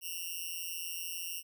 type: tone with amplitude modulation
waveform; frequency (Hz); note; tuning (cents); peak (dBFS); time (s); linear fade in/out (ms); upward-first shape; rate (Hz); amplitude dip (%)
5% pulse; 2807; F7; +8; -24; 0.01-1.43; 50; sine; 173; 100
effects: none